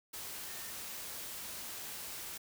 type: tone in noise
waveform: sine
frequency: 1823 Hz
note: A#6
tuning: 39 cents flat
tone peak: -55 dBFS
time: 0.48-0.71 s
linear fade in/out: 10 ms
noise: white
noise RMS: -44 dBFS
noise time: 0.13-2.38 s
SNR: -14 dB
effects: none